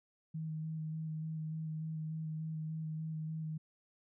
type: tone with vibrato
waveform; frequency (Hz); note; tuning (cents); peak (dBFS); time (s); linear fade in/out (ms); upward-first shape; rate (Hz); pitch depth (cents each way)
sine; 157.8; D#3; +25; -37; 0.34-3.58; 10; square; 3.4; 13
effects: none